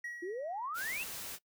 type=tone with exponential decay; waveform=triangle; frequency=1912 Hz; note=A#6; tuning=43 cents sharp; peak=-36 dBFS; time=0.04-0.83 s; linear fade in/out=5 ms; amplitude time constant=170 ms
type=exponential sweep; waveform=sine; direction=up; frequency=334.5 to 2823 Hz; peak=-36 dBFS; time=0.22-1.04 s; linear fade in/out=10 ms
type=noise; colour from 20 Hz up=white; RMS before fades=-43 dBFS; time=0.74-1.39 s; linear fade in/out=50 ms
effects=noise-tail reverb RT60 0.1 s tail -21 dB re dry